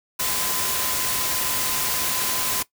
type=tone in noise; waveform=sine; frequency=1022 Hz; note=C6; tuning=41 cents flat; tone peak=-35 dBFS; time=0.19-2.63 s; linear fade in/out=10 ms; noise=white; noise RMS=-24 dBFS; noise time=0.19-2.63 s; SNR=-14 dB; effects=noise-tail reverb RT60 0.1 s tail -18 dB re dry